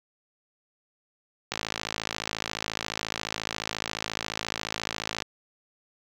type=click train; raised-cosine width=0.2 ms; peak=-11 dBFS; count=202; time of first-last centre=1.52-5.222 s; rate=54.3 Hz; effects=high-pass 60 Hz 12 dB/octave + 8-bit